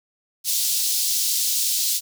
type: high-pass noise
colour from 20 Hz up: pink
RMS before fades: -22 dBFS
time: 0.44-2.01 s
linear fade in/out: 50 ms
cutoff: 4100 Hz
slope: 24 dB/octave
effects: none